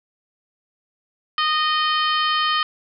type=harmonic tone with a mistuned harmonic; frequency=617 Hz; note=D#5; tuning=15 cents flat; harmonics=2 / 3 / 4 / 5 / 6 / 7 / 8; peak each=-20 / -26 / -32 / -23 / -35 / -30 / -36 dBFS; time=1.38-2.63 s; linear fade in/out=2 ms; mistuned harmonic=8; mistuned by=+22 cents; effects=none